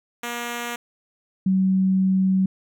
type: tone pair in turn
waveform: 5% pulse / sine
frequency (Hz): 238.5 / 189.3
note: A#3 / F#3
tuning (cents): +40 / +40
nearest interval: major third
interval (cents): 400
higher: first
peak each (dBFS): -16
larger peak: neither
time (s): 0.23-0.76 / 1.46-2.46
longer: second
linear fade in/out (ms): 5
effects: none